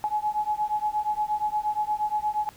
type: beating tone pair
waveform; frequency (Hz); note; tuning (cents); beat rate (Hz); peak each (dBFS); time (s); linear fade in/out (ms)
sine; 842 / 850.5; G#5 / G#5; +24 / +41; 8.5; -27; 0.04-2.49; 0
effects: pink hiss -52 dBFS RMS until 2.56 s